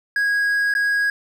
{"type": "tone with dropouts", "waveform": "triangle", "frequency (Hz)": 1649, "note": "G#6", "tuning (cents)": -13, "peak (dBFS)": -15, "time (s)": [0.16, 1.1], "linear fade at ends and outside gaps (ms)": 2, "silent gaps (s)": [0.739, 0.75], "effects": []}